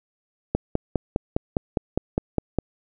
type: click train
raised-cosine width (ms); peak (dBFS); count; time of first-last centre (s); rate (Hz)
2; -7; 11; 0.55-2.587; 4.91
effects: none